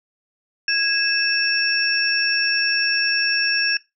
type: tone cluster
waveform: sine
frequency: 1650 / 2622 / 5470 Hz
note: G#6 / E7 / F8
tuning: -12 / -10 / -37 cents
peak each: -22 dBFS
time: 0.68-3.77 s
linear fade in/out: 2 ms
effects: noise-tail reverb RT60 0.2 s tail -19 dB re dry